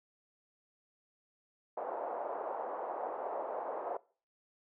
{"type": "band-pass noise", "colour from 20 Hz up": "pink", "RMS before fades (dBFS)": -39, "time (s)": [1.77, 3.97], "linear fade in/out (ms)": 5, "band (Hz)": [510, 910], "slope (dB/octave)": 24, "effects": ["noise-tail reverb RT60 0.4 s tail -22 dB re dry"]}